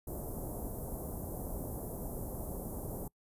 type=band-stop noise; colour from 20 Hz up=pink; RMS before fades=-40 dBFS; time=0.07-3.08 s; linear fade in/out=5 ms; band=750 to 11000 Hz; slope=24 dB/octave; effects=noise-tail reverb RT60 0.1 s tail -25 dB re dry + resampled to 32000 Hz

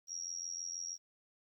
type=tone with amplitude modulation; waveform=sine; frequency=5650 Hz; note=F8; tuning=19 cents sharp; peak=-35 dBFS; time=0.07-0.98 s; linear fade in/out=50 ms; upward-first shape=sine; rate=86.3 Hz; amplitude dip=95%; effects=12-bit

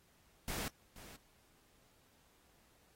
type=noise with echo; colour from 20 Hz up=pink; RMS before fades=-41 dBFS; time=0.48-0.68 s; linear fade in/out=0 ms; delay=480 ms; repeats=1; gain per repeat=-14 dB; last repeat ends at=1.16 s; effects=pink hiss -70 dBFS RMS until 2.95 s + AAC 48 kbps

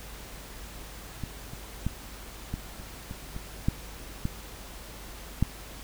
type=clicks; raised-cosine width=5 ms; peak=-20 / -27 / -15 / -19 / -30 / -25 / -24 / -11 / -15 / -10 dBFS; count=10; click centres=1.237 / 1.535 / 1.866 / 2.54 / 2.8 / 3.111 / 3.364 / 3.685 / 4.254 / 5.426 s; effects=added 50 Hz sine -45 dBFS peak until 5.83 s + pink hiss -45 dBFS RMS until 5.83 s

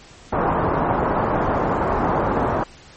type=low-pass noise; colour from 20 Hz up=white; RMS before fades=-20 dBFS; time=0.32-2.64 s; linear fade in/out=10 ms; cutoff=1100 Hz; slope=24 dB/octave; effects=pink hiss -45 dBFS RMS until 2.96 s + MP3 32 kbps

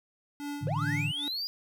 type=tone with tremolo; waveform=square; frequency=288.4 Hz; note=D4; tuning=31 cents flat; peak=-34 dBFS; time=0.4-1.28 s; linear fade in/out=0 ms; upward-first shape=sine; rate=2.4 Hz; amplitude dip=90%
type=chord; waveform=sine; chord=A suspended fourth; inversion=none; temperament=equal with one note detuned; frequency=108.67 / 146.83 / 164.81 Hz; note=A2 / D3 / E3; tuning=-21 / 0 / 0 cents; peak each=-34 / -31 / -36 dBFS; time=0.61-1.12 s; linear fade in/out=20 ms
type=linear sweep; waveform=triangle; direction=up; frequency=466.2 to 4927 Hz; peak=-30 dBFS; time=0.67-1.47 s; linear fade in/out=0 ms
effects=none

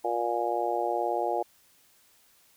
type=harmonic tone; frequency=118.5 Hz; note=A#2; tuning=29 cents sharp; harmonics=3 / 4 / 5 / 6 / 7; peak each=-33 / -33 / -33 / -31 / -31 dBFS; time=0.04-1.43 s; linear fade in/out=10 ms; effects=white hiss -62 dBFS RMS until 2.56 s

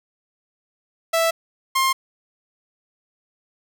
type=tone pair in turn; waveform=sawtooth; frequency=659.3 / 1061.2 Hz; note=E5 / C6; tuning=0 / +24 cents; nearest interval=minor sixth; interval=824 cents; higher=second; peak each=-13 dBFS; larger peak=neither; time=1.13-1.31 / 1.75-1.93 s; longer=neither; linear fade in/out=10 ms; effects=none

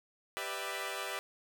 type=chord; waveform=10% pulse; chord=E minor seventh; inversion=first; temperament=equal with one note detuned; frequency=392 / 493.9 / 591.1 / 659.3 Hz; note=G4 / B4 / D5 / E5; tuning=0 / 0 / +11 / 0 cents; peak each=-34 dBFS; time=0.37-1.19 s; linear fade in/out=0 ms; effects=none

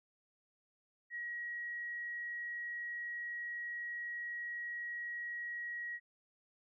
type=tone; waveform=sine; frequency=1904 Hz; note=A#6; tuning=36 cents sharp; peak=-39 dBFS; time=1.1-6 s; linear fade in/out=50 ms; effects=none

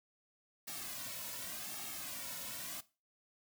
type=noise with flanger; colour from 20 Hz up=white; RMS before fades=-44 dBFS; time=0.67-2.81 s; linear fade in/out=10 ms; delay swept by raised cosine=2 to 2.53 ms; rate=0.87 Hz; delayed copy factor=-0.85; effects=noise-tail reverb RT60 0.3 s tail -18 dB re dry

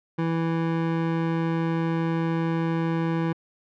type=tone; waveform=25% pulse; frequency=164.81 Hz; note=E3; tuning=in tune; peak=-19 dBFS; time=0.18-3.33 s; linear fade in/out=10 ms; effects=low-pass 2000 Hz 12 dB/octave

